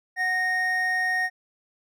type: tone pair together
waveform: triangle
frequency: 740 / 1856.1 Hz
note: F#5 / A#6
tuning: 0 / -8 cents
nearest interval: octave + major third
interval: 1592 cents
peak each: -28 / -21 dBFS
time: 0.16-1.3 s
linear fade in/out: 50 ms
effects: none